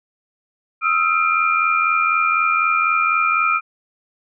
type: tone cluster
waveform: sine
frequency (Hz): 1271 / 1355 / 2390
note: D#6 / E6 / D7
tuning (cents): +36 / +47 / +30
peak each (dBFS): -19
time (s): 0.81-3.61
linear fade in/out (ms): 50
effects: none